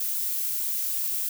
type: noise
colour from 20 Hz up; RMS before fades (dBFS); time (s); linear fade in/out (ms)
violet; -28; 0-1.29; 5
effects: none